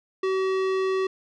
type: tone with tanh clipping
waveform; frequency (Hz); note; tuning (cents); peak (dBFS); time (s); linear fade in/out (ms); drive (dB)
sine; 380; F#4; +46; -24; 0.23-1.07; 5; 18
effects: none